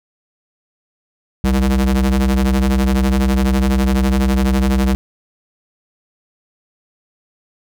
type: ring-modulated tone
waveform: square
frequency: 67 Hz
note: C2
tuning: 42 cents sharp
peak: -10 dBFS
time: 1.44-4.95 s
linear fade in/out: 0 ms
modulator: 128 Hz
effects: none